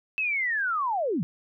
sine linear sweep, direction down, 2646 to 138.1 Hz, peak -24 dBFS, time 0.18-1.23 s, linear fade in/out 0 ms, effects none

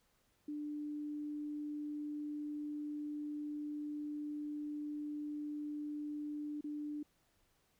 sine tone with dropouts, 296.7 Hz, D4, 18 cents sharp, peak -39 dBFS, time 0.48-7.03 s, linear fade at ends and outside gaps 5 ms, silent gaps 6.61-6.641 s, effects pink hiss -75 dBFS RMS until 7.79 s

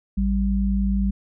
sine tone pair together, 55 / 196 Hz, A1 / G3, 0 / 0 cents, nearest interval octave + minor seventh, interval 2200 cents, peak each -21 dBFS, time 0.17-1.11 s, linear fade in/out 10 ms, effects none

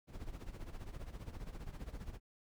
brown noise with tremolo, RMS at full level -43 dBFS, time 0.07-2.2 s, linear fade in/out 50 ms, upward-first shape sine, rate 15 Hz, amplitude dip 75%, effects none

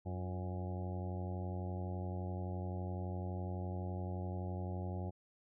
harmonic tone with a mistuned harmonic, 91.8 Hz, F#2, 13 cents flat, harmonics 1 / 2 / 3 / 4 / 5 / 6 / 7 / 8 / 9, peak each -39 / -45 / -53 / -49 / -56 / -53 / -54 / -53 / -54 dBFS, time 0.05-5.11 s, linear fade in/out 20 ms, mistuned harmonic 4, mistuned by -54 cents, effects none

